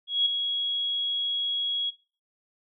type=tone with ADSR envelope; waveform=sine; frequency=3322 Hz; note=G#7; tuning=in tune; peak=-18 dBFS; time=0.07-1.91 s; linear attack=190 ms; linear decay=5 ms; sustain=-7 dB; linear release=21 ms; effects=noise-tail reverb RT60 0.4 s tail -19 dB re dry